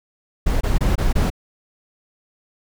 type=noise bursts; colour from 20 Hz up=brown; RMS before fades=-17 dBFS; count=5; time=0.46-1.302 s; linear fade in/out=10 ms; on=150 ms; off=23 ms; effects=none